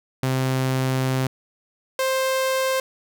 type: tone pair in turn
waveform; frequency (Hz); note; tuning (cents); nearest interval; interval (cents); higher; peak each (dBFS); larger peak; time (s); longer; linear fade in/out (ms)
sawtooth; 130.81 / 525.8; C3 / C5; 0 / +8; 2 octaves; 2408; second; -16; neither; 0.23-1.27 / 1.99-2.8; first; 2
effects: none